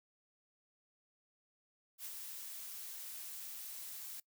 blue noise with ADSR envelope, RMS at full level -44 dBFS, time 1.98-4.2 s, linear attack 67 ms, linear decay 42 ms, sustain -3 dB, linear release 4 ms, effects noise-tail reverb RT60 0.1 s tail -22 dB re dry

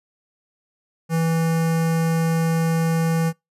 square tone with notch filter, 164 Hz, E3, 9 cents flat, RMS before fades -20 dBFS, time 1.09-3.33 s, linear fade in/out 50 ms, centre 3600 Hz, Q 1.4, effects noise-tail reverb RT60 0.2 s tail -26 dB re dry + resampled to 32000 Hz

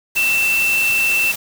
sine tone in noise, 2674 Hz, E7, 24 cents sharp, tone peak -14 dBFS, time 0.16-1.32 s, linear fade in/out 10 ms, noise white, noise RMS -25 dBFS, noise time 0.15-1.36 s, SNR +8 dB, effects none

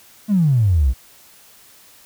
triangle exponential sweep, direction down, 220 to 58 Hz, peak -8 dBFS, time 0.28-0.94 s, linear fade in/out 50 ms, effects tanh soft clip ceiling -10 dBFS + white hiss -48 dBFS RMS until 2.05 s

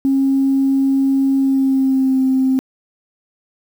sine tone with pitch glide, 270.8 to 262.6 Hz, C#4 to C4, -40 to +6 cents, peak -11 dBFS, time 0.05-2.59 s, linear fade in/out 0 ms, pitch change -54 cents, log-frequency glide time 1.37-2.21 s, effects tanh soft clip ceiling -7 dBFS + 7-bit

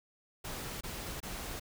pink noise bursts, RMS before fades -41 dBFS, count 3, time 0.44-1.598 s, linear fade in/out 10 ms, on 370 ms, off 24 ms, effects none

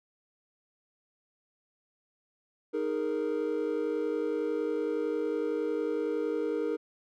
triangle chord, D# suspended fourth, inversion none, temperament equal, 311.1 / 415.3 / 466.2 Hz, D#4 / G#4 / A#4, 0 / 0 / 0 cents, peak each -31 / -31 / -29 dBFS, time 2.73-6.77 s, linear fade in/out 20 ms, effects tanh soft clip ceiling -19 dBFS

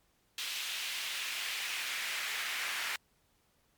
brown noise with high-pass filter sweep, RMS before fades -37 dBFS, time 0.38-2.96 s, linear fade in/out 2 ms, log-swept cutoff 3000 to 1900 Hz, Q 1.6, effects pink hiss -72 dBFS RMS until 3.77 s + MP3 96 kbps

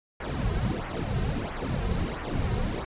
brown noise with flanger, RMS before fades -29 dBFS, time 0.2-2.85 s, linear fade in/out 5 ms, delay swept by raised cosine 0.25 to 3.55 ms, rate 1.5 Hz, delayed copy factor -0.75, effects resampled to 8000 Hz

